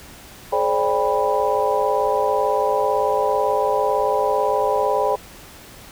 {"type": "tone cluster", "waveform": "sine", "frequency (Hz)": [423.3, 530, 588, 797, 985], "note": ["G#4", "C5", "D5", "G5", "B5"], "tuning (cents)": [33, 22, 2, 28, -5], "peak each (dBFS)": -23, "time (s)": [0.52, 5.16], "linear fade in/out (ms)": 10, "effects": ["pink hiss -42 dBFS RMS until 5.91 s"]}